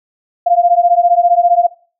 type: beating tone pair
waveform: sine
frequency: 690 / 705 Hz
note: F5 / F5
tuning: -21 / +16 cents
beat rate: 15 Hz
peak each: -11 dBFS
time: 0.46-1.67 s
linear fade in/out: 10 ms
effects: noise-tail reverb RT60 0.4 s tail -19 dB re dry